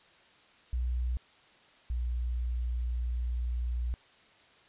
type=tone pair in turn; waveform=sine; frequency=61.3 / 60.25 Hz; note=B1 / B1; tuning=-12 / -42 cents; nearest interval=unison; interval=30 cents; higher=first; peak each=-28 / -29 dBFS; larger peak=first; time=0.73-1.17 / 1.9-3.94 s; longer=second; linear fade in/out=0 ms; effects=white hiss -60 dBFS RMS until 4.68 s + resampled to 8000 Hz